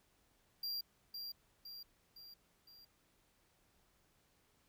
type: tone with echo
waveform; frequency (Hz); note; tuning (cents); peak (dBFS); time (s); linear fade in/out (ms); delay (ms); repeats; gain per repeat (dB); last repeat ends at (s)
square; 4757; D8; +21; -39; 0.63-0.81; 5; 510; 4; -5; 2.85
effects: pink hiss -74 dBFS RMS until 4.68 s